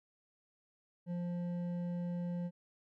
sine tone with hard clipping, 175 Hz, F3, 4 cents sharp, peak -37 dBFS, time 1.06-2.51 s, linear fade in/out 50 ms, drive 7 dB, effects none

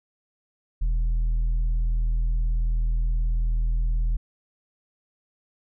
sine tone with tanh clipping, 40.66 Hz, E1, 23 cents flat, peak -21 dBFS, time 0.81-4.17 s, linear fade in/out 10 ms, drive 4 dB, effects none

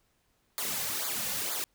white noise with flanger, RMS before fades -33 dBFS, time 0.58-1.64 s, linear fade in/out 0 ms, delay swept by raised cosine 0.35 to 3.15 ms, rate 2.1 Hz, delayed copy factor -0.9, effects pink hiss -72 dBFS RMS until 1.74 s

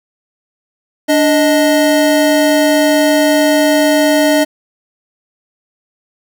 square tone pair together, 293.2 / 622.3 Hz, D4 / D#5, -3 / 0 cents, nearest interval octave + minor second, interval 1303 cents, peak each -12 dBFS, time 1.08-4.45 s, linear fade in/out 20 ms, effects none

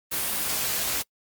white noise with comb filter, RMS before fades -27 dBFS, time 0.11-1.03 s, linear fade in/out 20 ms, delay 16 ms, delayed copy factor +0.5, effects noise-tail reverb RT60 0.1 s tail -26 dB re dry + Opus 32 kbps

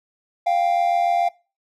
triangle tone pair together, 698.5 / 785.5 Hz, F5 / G5, 0 / +3 cents, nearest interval major second, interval 203 cents, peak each -16 / -20 dBFS, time 0.46-1.29 s, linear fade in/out 10 ms, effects noise-tail reverb RT60 0.3 s tail -21 dB re dry

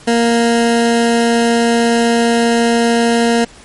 20% pulse tone, 233.4 Hz, A#3, 2 cents sharp, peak -5 dBFS, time 0.07-3.45 s, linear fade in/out 10 ms, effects pink hiss -40 dBFS RMS until 3.64 s + MP3 48 kbps

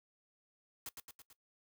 white noise with echo, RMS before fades -44 dBFS, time 0.86-0.89 s, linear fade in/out 2 ms, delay 110 ms, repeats 4, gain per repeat -4 dB, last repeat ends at 1.33 s, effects noise-tail reverb RT60 0.1 s tail -19 dB re dry

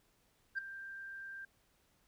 sine tone with ADSR envelope, 1582 Hz, G6, 15 cents sharp, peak -30 dBFS, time 0.55-1.45 s, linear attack 32 ms, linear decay 9 ms, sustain -14 dB, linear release 4 ms, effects tanh soft clip ceiling -31 dBFS + pink hiss -73 dBFS RMS until 2.07 s

